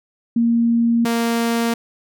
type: tone pair in turn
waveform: sine / sawtooth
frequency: 233.1 / 232.2 Hz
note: A#3 / A#3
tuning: 0 / -7 cents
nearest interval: unison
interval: 7 cents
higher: first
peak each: -13 / -13 dBFS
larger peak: neither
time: 0.36-1.05 / 1.05-1.74 s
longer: neither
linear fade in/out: 5 ms
effects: none